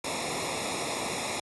pink noise with comb filter, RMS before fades -32 dBFS, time 0.04-1.4 s, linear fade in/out 5 ms, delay 0.65 ms, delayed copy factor -0.85, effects high-pass 80 Hz 12 dB/octave + resampled to 24000 Hz

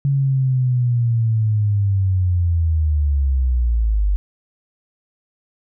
sine linear sweep, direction down, 140.3 to 48 Hz, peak -14 dBFS, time 0.05-4.16 s, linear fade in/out 0 ms, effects none

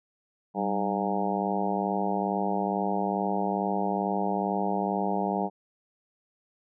harmonic tone with a mistuned harmonic, 102.3 Hz, G#2, 26 cents flat, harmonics 2 / 3 / 4 / 5 / 6 / 7 / 8 / 9, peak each -30 / -36 / -34 / -37 / -36 / -32 / -32 / -36 dBFS, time 0.54-5.5 s, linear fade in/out 50 ms, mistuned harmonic 2, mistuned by -98 cents, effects none

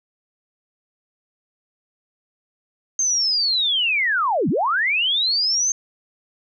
sine linear two-way sweep, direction down then up, 6390 to 134.9 to 6390 Hz, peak -17 dBFS, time 2.99-5.72 s, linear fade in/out 2 ms, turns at 4.49 s, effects none

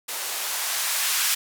violet noise with band-pass filter sweep, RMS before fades -26 dBFS, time 0.08-1.35 s, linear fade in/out 10 ms, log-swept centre 500 to 1500 Hz, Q 0.95, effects none

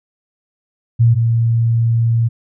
sine tone pair in turn, 116.54 / 115.6 Hz, A#2 / A#2, 0 / -14 cents, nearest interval unison, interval 14 cents, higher first, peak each -7 / -11 dBFS, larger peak first, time 0.99-1.15 / 1.15-2.29 s, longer second, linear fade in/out 20 ms, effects none

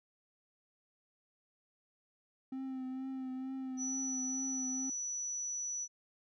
triangle tone with vibrato, 261.6 Hz, C4, in tune, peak -36 dBFS, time 2.52-4.9 s, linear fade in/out 5 ms, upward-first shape triangle, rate 2.2 Hz, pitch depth 31 cents each way
sine tone, 5920 Hz, F#8, in tune, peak -36 dBFS, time 3.77-5.88 s, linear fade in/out 50 ms
effects none

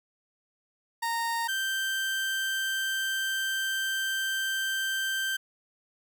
30% pulse tone pair in turn, 926 / 1563.6 Hz, A#5 / G6, -12 / -5 cents, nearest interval major sixth, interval 907 cents, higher second, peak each -25 dBFS, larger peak neither, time 1.02-1.48 / 1.48-5.37 s, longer second, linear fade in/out 10 ms, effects none

